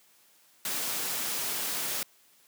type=noise; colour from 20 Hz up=white; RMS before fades=-32 dBFS; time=0.65-2.03 s; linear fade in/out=2 ms; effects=white hiss -62 dBFS RMS until 2.47 s + high-pass 150 Hz 12 dB/octave